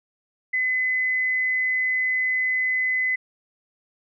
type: tone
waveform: sine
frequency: 2025 Hz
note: B6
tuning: 43 cents sharp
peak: -20 dBFS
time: 0.53-3.16 s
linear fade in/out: 10 ms
effects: none

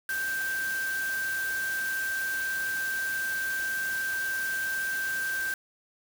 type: tone in noise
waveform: sine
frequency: 1568 Hz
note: G6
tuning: in tune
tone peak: -28 dBFS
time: 0.09-5.54 s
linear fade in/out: 2 ms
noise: white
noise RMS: -39 dBFS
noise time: 0.09-5.54 s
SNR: +8 dB
effects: none

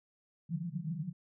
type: band-pass noise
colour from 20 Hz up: pink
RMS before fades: -38 dBFS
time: 0.49-1.13 s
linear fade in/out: 10 ms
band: 150 to 180 Hz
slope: 96 dB/octave
effects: none

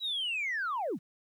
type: linear sweep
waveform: sine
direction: down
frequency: 3951 to 120.3 Hz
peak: -29 dBFS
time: 0-0.99 s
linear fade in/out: 50 ms
effects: tanh soft clip ceiling -27 dBFS + 11-bit

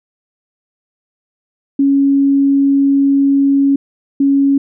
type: tone pair in turn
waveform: sine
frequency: 277.2 / 277.2 Hz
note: C#4 / C#4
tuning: 0 / 0 cents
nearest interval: unison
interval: 0 cents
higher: neither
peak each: -8 dBFS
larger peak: neither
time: 1.79-3.76 / 4.2-4.58 s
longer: first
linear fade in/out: 5 ms
effects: none

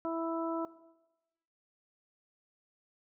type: harmonic tone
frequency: 329.6 Hz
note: E4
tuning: in tune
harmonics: 1 / 2 / 3 / 4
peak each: -35 / -36 / -41 / -42 dBFS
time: 0.05-0.65 s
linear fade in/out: 0 ms
effects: noise-tail reverb RT60 1.0 s tail -18 dB re dry

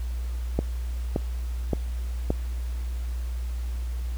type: click train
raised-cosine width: 2 ms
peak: -10 dBFS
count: 4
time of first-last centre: 0.59-2.304 s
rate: 1.75 Hz
effects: added 60 Hz sine -27 dBFS peak until 4.17 s + pink hiss -49 dBFS RMS until 4.17 s

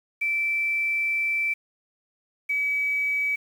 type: tone pair in turn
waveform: sine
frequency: 2330 / 2283 Hz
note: D7 / D7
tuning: -14 / -50 cents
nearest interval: unison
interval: 36 cents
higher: first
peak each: -22 dBFS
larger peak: neither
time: 0.21-1.54 / 2.49-3.36 s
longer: first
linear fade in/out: 10 ms
effects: 8-bit

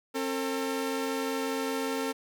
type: tone pair together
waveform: sawtooth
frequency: 268.2 / 451.1 Hz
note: C4 / A4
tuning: +43 / +43 cents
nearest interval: major sixth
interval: 900 cents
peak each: -28 dBFS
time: 0.14-2.13 s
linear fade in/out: 20 ms
effects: none

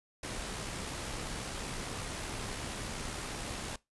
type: noise with amplitude modulation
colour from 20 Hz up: pink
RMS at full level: -38 dBFS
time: 0.23-3.76 s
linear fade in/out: 5 ms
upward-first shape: sine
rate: 68.4 Hz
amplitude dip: 30%
effects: noise-tail reverb RT60 0.2 s tail -21 dB re dry + resampled to 24000 Hz

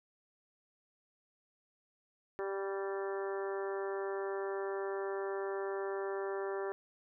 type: harmonic tone with a mistuned harmonic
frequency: 196 Hz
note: G3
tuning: in tune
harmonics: 2 / 3 / 4 / 5 / 6 / 7 / 8 / 9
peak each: -36 / -44 / -46 / -48 / -49 / -50 / -53 / -50 dBFS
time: 2.39-6.72 s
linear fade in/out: 0 ms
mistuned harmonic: 6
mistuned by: -24 cents
effects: none

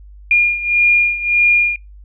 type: beating tone pair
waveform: sine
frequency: 2418 / 2419.7 Hz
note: D7 / D#7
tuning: +50 / -49 cents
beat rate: 1.7 Hz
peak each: -12 / -16 dBFS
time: 0.31-1.76 s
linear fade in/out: 2 ms
effects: noise-tail reverb RT60 0.2 s tail -26 dB re dry + added 50 Hz sine -36 dBFS peak until 2.04 s

